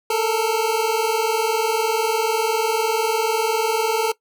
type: tone pair together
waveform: 25% pulse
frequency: 437 / 457 Hz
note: A4 / A#4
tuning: -12 / -34 cents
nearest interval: minor second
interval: 78 cents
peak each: -17 dBFS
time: 0.1-4.12 s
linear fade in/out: 5 ms
effects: noise-tail reverb RT60 0.1 s tail -19 dB re dry